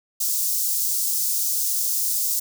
white high-pass noise, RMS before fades -23 dBFS, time 0.2-2.4 s, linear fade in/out 10 ms, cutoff 5300 Hz, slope 24 dB/octave, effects none

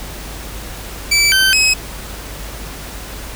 20% pulse tone with pitch steps, 2314 / 1545 / 2553 Hz, D7 / G6 / D#7, -26 / -26 / +44 cents, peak -5 dBFS, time 1.11-1.74 s, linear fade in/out 10 ms, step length 210 ms, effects added 51 Hz sine -30 dBFS peak until 3.35 s + pink hiss -31 dBFS RMS until 3.35 s

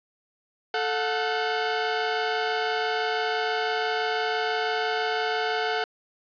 sawtooth tone cluster, 439.6 / 724 / 1514 Hz, A4 / F#5 / F#6, -2 / -38 / +39 cents, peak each -24 / -24 / -27 dBFS, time 0.74-5.84 s, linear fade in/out 2 ms, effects resampled to 11025 Hz + 9-bit

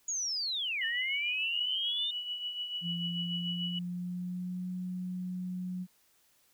sine linear two-way sweep, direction down then up, 6830 to 1789 to 3650 Hz, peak -31 dBFS, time 0.08-2.11 s, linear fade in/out 5 ms, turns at 0.85 s
sine tone with tremolo, 2943 Hz, F#7, 10 cents flat, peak -32 dBFS, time 0.81-3.79 s, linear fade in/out 5 ms, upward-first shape triangle, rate 6.8 Hz, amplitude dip 60%
sine tone with pitch glide, 172.4 to 182.12 Hz, F3 to F#3, -22 to -27 cents, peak -34 dBFS, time 2.81-5.87 s, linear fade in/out 50 ms, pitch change +95 cents, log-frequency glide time 2.97-4.68 s
effects white hiss -68 dBFS RMS until 6.53 s

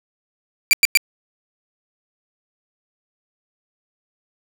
sawtooth tone bursts, 2351 Hz, D7, 1 cent sharp, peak -6 dBFS, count 3, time 0.71-0.973 s, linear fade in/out 0 ms, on 21 ms, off 100 ms, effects none

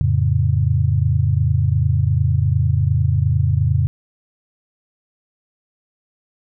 sine chord, F augmented, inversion none, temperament equal, 87.31 / 110 / 138.59 Hz, F2 / A2 / C#3, 0 / 0 / 0 cents, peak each -18 dBFS, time 0.01-3.87 s, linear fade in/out 0 ms, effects none

